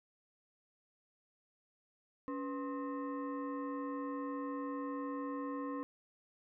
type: tone with frequency modulation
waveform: sine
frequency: 280.8 Hz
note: C#4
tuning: 22 cents sharp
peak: -37 dBFS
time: 2.28-5.83 s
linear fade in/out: 0 ms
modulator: 776 Hz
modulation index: 0.98
effects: none